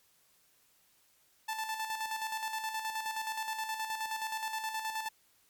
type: tone with tremolo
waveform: sawtooth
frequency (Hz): 880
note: A5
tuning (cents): 0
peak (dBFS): -29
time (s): 1.48-5.09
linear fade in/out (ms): 10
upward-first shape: square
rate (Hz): 9.5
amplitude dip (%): 50
effects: white hiss -68 dBFS RMS until 5.49 s + MP3 96 kbps